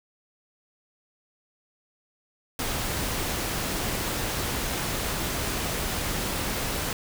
pink noise, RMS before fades -29 dBFS, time 2.59-6.93 s, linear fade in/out 2 ms, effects none

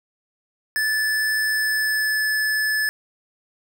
square tone with pitch glide, 1743 to 1731 Hz, A6 to A6, -17 to -29 cents, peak -20 dBFS, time 0.76-2.89 s, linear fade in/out 0 ms, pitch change -12 cents, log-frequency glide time 1.48-2.21 s, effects none

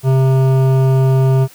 triangle tone with hard clipping, 132.4 Hz, C3, 21 cents sharp, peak -11 dBFS, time 0.03-1.48 s, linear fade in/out 50 ms, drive 17 dB, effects white hiss -43 dBFS RMS until 1.54 s

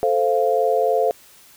sine chord, F major, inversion first, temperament equal with one note detuned, 440 / 523.3 / 693.2 Hz, A4 / C5 / F5, 0 / 0 / -13 cents, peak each -20 dBFS, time 0.03-1.11 s, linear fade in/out 0 ms, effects white hiss -49 dBFS RMS until 1.56 s

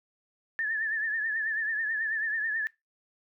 sine tone with vibrato, 1759 Hz, A6, 1 cent flat, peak -27 dBFS, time 0.59-2.67 s, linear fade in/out 0 ms, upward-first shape triangle, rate 9.2 Hz, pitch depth 90 cents each way, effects noise-tail reverb RT60 0.2 s tail -21 dB re dry

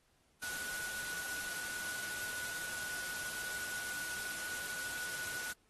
sine tone in noise, 1470 Hz, F#6, 12 cents flat, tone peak -41 dBFS, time 0.42-5.53 s, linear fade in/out 10 ms, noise white, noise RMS -43 dBFS, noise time 0.42-5.53 s, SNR -1 dB, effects pink hiss -73 dBFS RMS until 5.69 s + AAC 32 kbps

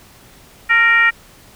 sine tone with frequency modulation, 1864.7 Hz, A#6, in tune, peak -9 dBFS, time 0.69-1.11 s, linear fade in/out 20 ms, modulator 485 Hz, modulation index 0.97, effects pink hiss -45 dBFS RMS until 1.55 s

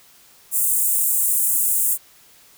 pink high-pass noise, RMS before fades -19 dBFS, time 0.51-1.98 s, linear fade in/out 50 ms, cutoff 7900 Hz, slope 48 dB/octave, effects white hiss -51 dBFS RMS until 2.57 s

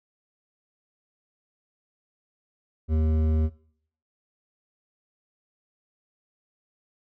sine tone with hard clipping, 78.5 Hz, D#2, 16 cents sharp, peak -22 dBFS, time 2.88-3.5 s, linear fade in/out 50 ms, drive 11 dB, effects noise-tail reverb RT60 0.6 s tail -20 dB re dry

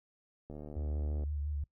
click train, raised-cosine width 2 ms, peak -32 dBFS, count 56, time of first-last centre 0.5-1.236 s, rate 74.7 Hz
sine tone with vibrato, 73.42 Hz, D2, in tune, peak -33 dBFS, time 0.76-1.64 s, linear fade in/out 5 ms, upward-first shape sine, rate 5.8 Hz, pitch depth 43 cents each way
effects noise-tail reverb RT60 0.1 s tail -22 dB re dry

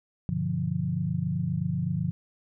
sine chord, G dominant seventh, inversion none, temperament equal, 98 / 123.47 / 146.83 / 174.61 Hz, G2 / B2 / D3 / F3, 0 / 0 / 0 / 0 cents, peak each -34 / -34 / -30 / -29 dBFS, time 0.29-2.11 s, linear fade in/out 0 ms, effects none

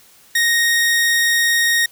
sawtooth tone, 1864.7 Hz, A#6, in tune, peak -10 dBFS, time 0.35-1.86 s, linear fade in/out 5 ms, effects white hiss -49 dBFS RMS until 1.91 s

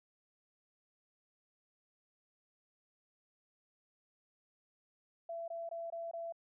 sine tone bursts, 671 Hz, E5, 31 cents sharp, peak -39 dBFS, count 5, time 5.29-6.324 s, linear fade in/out 5 ms, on 190 ms, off 21 ms, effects none

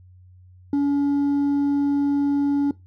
triangle tone with hard clipping, 283.8 Hz, C#4, 41 cents sharp, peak -16 dBFS, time 0.73-2.71 s, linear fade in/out 2 ms, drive 1 dB, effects noise-tail reverb RT60 0.2 s tail -19 dB re dry + added 91 Hz sine -46 dBFS peak until 2.86 s

